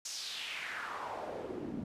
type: noise with band-pass filter sweep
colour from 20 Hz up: pink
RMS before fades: -41 dBFS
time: 0.05-1.84 s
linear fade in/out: 5 ms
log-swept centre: 6300 to 210 Hz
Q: 2.8
effects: resampled to 32000 Hz